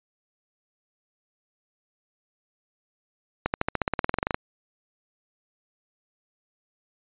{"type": "accelerating click train", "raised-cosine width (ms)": 0.5, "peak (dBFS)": -8, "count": 17, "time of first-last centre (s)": [3.46, 4.345], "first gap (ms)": 79, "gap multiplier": 0.95, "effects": ["resampled to 8000 Hz"]}